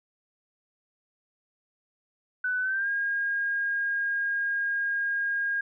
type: tone with pitch glide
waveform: sine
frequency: 1498 to 1624.2 Hz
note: F#6 to G#6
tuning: +21 to -39 cents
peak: -25 dBFS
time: 2.44-5.61 s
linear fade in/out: 5 ms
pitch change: +140 cents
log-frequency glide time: 2.6-2.89 s
effects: none